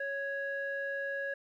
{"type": "tone with low-pass filter", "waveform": "square", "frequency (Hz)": 554.4, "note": "C#5", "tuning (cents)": 0, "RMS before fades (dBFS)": -36, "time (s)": [0, 1.34], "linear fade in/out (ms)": 5, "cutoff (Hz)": 1600, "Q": 4.5, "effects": ["12-bit"]}